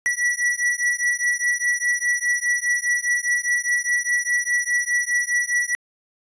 square beating tone pair, 1943 / 1947.9 Hz, B6 / B6, -29 / -24 cents, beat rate 4.9 Hz, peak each -23 dBFS, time 0.06-5.75 s, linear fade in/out 0 ms, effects resampled to 22050 Hz

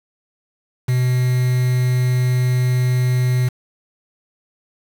triangle tone with quantisation, 125.7 Hz, B2, 31 cents sharp, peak -12 dBFS, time 0.88-3.49 s, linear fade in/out 10 ms, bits 5, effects none

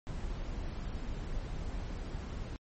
brown noise, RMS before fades -38 dBFS, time 0.07-2.56 s, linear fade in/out 0 ms, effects MP3 32 kbps

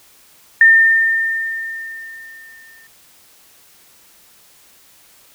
sine tone with exponential decay, 1809 Hz, A6, 48 cents sharp, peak -4 dBFS, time 0.61-2.87 s, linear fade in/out 2 ms, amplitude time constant 490 ms, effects white hiss -49 dBFS RMS until 5.34 s

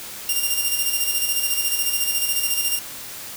5% pulse tone with tremolo, 2794 Hz, F7, in tune, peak -9 dBFS, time 0.29-2.79 s, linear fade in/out 2 ms, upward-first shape square, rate 14 Hz, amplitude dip 45%, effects white hiss -35 dBFS RMS until 3.36 s

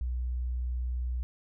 sine tone, 61.6 Hz, B1, 4 cents flat, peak -29 dBFS, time 0.01-1.23 s, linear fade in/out 0 ms, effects none

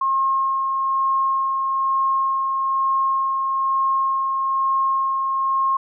sine tone with tremolo, 1074 Hz, C6, 45 cents sharp, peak -16 dBFS, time 0.01-5.77 s, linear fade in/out 5 ms, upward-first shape sine, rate 1.1 Hz, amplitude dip 30%, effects none

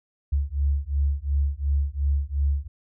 sine beating tone pair, 69.3 / 72.1 Hz, C#2 / D2, 0 / -31 cents, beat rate 2.8 Hz, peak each -24 dBFS, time 0.32-2.68 s, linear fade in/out 10 ms, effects none

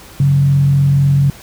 sine tone with frequency modulation, 140 Hz, C#3, 18 cents sharp, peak -8 dBFS, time 0.2-1.3 s, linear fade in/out 2 ms, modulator 43.9 Hz, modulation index 0.34, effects pink hiss -38 dBFS RMS until 1.42 s

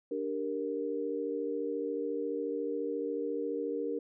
sine chord, G minor, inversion second, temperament equal, 293.7 / 392 / 466.2 Hz, D4 / G4 / Bb4, 0 / 0 / 0 cents, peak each -37 / -38 / -34 dBFS, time 0.11-3.99 s, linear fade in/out 5 ms, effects none

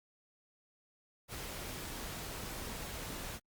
pink noise, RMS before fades -43 dBFS, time 1.28-3.4 s, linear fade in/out 50 ms, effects Opus 48 kbps

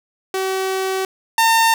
sawtooth tone pair in turn, 380.6 / 906.9 Hz, F#4 / A#5, +49 / -48 cents, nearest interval octave + minor third, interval 1503 cents, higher second, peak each -15 / -8 dBFS, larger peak second, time 0.34-1.05 / 1.38-1.74 s, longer first, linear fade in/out 2 ms, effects none

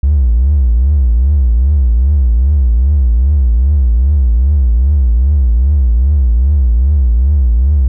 triangle tone with vibrato, 64.6 Hz, C2, 21 cents flat, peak -3 dBFS, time 0.03-7.88 s, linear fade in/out 5 ms, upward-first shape triangle, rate 2.5 Hz, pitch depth 290 cents each way, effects tanh soft clip ceiling -3 dBFS

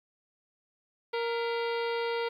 harmonic tone with a mistuned harmonic, 466.6 Hz, A#4, 2 cents sharp, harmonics 1 / 2 / 3 / 4 / 5 / 6 / 7 / 8 / 9 / 10, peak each -30 / -36 / -40 / -42 / -44 / -46 / -47 / -48 / -49 / -50 dBFS, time 1.13-2.29 s, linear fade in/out 10 ms, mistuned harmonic 4, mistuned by +130 cents, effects 11-bit

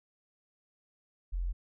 sine tone, 43.67 Hz, F1, 1 cent sharp, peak -30 dBFS, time 1.32-1.53 s, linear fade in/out 20 ms, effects none

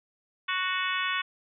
harmonic tone with a mistuned harmonic, 370 Hz, F#4, in tune, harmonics 3 / 4 / 5 / 6 / 7 / 8 / 9, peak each -32 / -33 / -34 / -35 / -35 / -36 / -37 dBFS, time 0.48-1.22 s, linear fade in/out 10 ms, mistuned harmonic 9, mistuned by +61 cents, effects none

